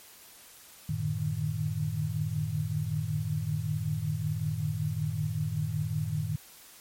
sine tone cluster, 94.6 / 112.7 / 148.8 / 154.1 Hz, F#2 / A2 / D3 / D#3, +39 / +42 / +23 / -16 cents, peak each -36 / -33 / -37 / -31 dBFS, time 0.89-6.36 s, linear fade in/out 5 ms, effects white hiss -52 dBFS RMS until 6.8 s + MP3 64 kbps

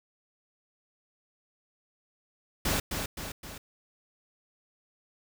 pink noise with echo, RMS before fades -28 dBFS, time 2.65-2.8 s, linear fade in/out 5 ms, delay 260 ms, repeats 3, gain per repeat -5 dB, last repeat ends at 3.58 s, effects none

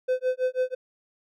triangle tone with tremolo, 510 Hz, C5, 44 cents flat, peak -18 dBFS, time 0.08-0.75 s, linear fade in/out 10 ms, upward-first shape sine, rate 6.1 Hz, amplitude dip 100%, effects none

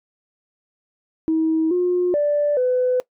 sine tone with pitch steps, 320.1 / 357.8 / 586 / 503 Hz, D#4 / F4 / D5 / B4, +49 / +42 / -4 / +32 cents, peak -15 dBFS, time 1.28-3 s, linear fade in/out 0 ms, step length 430 ms, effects noise-tail reverb RT60 0.1 s tail -21 dB re dry + tanh soft clip ceiling -11 dBFS

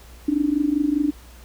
sine tone with amplitude modulation, 293.7 Hz, D4, in tune, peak -14 dBFS, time 0.28-1.11 s, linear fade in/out 5 ms, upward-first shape sine, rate 25 Hz, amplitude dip 85%, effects added 60 Hz sine -43 dBFS peak until 1.44 s + pink hiss -49 dBFS RMS until 1.44 s

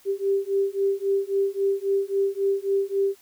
sine beating tone pair, 392 / 395.7 Hz, G4 / G4, 0 / +16 cents, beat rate 3.7 Hz, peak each -24 / -24 dBFS, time 0.05-3.16 s, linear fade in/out 50 ms, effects white hiss -56 dBFS RMS until 3.21 s

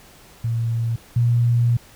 sine tone pair in turn, 115.6 / 119.06 Hz, A#2 / A#2, -14 / +37 cents, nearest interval minor second, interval 51 cents, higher second, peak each -19 / -14 dBFS, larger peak second, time 0.44-0.96 / 1.16-1.77 s, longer second, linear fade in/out 5 ms, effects pink hiss -48 dBFS RMS until 1.95 s

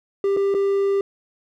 triangle tone with dropouts, 395.9 Hz, G4, 17 cents sharp, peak -15 dBFS, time 0.24-1.01 s, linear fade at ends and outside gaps 2 ms, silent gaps 0.366-0.37 / 0.542-0.547 s, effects none

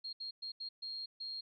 sine tone bursts at uneven times, 4238 Hz, C8, 21 cents sharp, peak -40 dBFS, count 6, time 0.04-0.13 / 0.2-0.31 / 0.42-0.52 / 0.6-0.69 / 0.82-1.06 / 1.2-1.41 s, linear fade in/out 10 ms, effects none

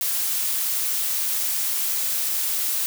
blue noise, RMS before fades -24 dBFS, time 0.01-2.86 s, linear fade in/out 0 ms, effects none

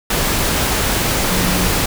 sine tone in noise, 181.9 Hz, F#3, 29 cents flat, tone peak -20 dBFS, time 1.31-1.67 s, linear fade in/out 5 ms, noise pink, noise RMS -17 dBFS, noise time 0.1-1.86 s, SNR -6 dB, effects none

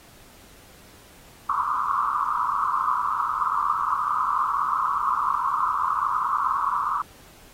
pink band-pass noise, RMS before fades -24 dBFS, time 1.49-7.02 s, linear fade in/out 5 ms, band 990 to 1300 Hz, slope 96 dB/octave, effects pink hiss -51 dBFS RMS until 7.53 s + AAC 48 kbps

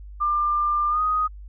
sine tone with pitch glide, 1194 to 1248.3 Hz, D6 to D#6, +28 to +5 cents, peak -19 dBFS, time 0.2-1.28 s, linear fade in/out 20 ms, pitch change +77 cents, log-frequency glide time 0.89-1.01 s, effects added 50 Hz sine -37 dBFS peak until 1.48 s

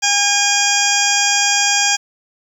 harmonic tone, 812 Hz, G#5, 39 cents flat, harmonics 1 / 2 / 3 / 4 / 6 / 7 / 8 / 9, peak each -21 / -21 / -21 / -21 / -21 / -21 / -21 / -21 dBFS, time 0.02-1.97 s, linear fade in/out 20 ms, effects 7-bit

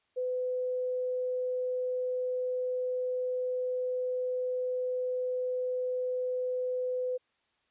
sine tone, 504 Hz, B4, 35 cents sharp, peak -29 dBFS, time 0.16-7.18 s, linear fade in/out 20 ms, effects white hiss -74 dBFS RMS until 7.7 s + resampled to 8000 Hz

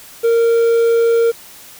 triangle tone with quantisation, 462.9 Hz, A#4, 12 cents flat, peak -8 dBFS, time 0.23-1.32 s, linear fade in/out 20 ms, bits 6, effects white hiss -39 dBFS RMS until 1.79 s

